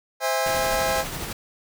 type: chord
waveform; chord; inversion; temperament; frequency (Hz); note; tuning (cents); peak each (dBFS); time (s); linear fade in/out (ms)
sawtooth; C augmented; none; just; 523.3 / 654.1 / 817.6; C5 / E5 / G#5; 0 / -14 / -27; -22; 0.2-1.05; 50
type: noise with tremolo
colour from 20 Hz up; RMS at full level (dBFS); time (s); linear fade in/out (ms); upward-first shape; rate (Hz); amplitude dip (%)
pink; -30; 0.46-1.33; 5; triangle; 12; 40
effects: none